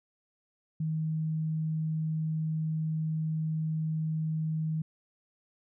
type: tone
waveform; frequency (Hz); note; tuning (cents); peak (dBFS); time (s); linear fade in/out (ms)
sine; 157.8; D#3; +25; -28; 0.8-4.82; 5
effects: none